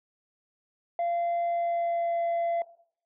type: tone with pitch glide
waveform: sine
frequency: 688 to 680.9 Hz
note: F5 to F5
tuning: -26 to -44 cents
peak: -23 dBFS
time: 0.99-2.62 s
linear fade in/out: 2 ms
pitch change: -18 cents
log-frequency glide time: 1.45-2.22 s
effects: noise-tail reverb RT60 0.6 s tail -19 dB re dry + tanh soft clip ceiling -24 dBFS